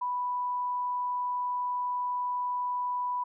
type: tone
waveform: sine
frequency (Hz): 988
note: B5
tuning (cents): 0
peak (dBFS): -28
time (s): 0.01-3.24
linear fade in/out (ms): 10
effects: none